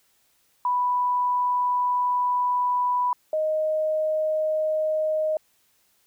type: tone pair in turn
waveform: sine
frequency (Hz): 987.8 / 622.3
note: B5 / D#5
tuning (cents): 0 / 0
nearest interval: minor sixth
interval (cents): 800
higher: first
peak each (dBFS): -20 / -21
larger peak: first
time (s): 0.65-3.13 / 3.33-5.37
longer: first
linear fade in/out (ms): 2
effects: white hiss -65 dBFS RMS until 6.06 s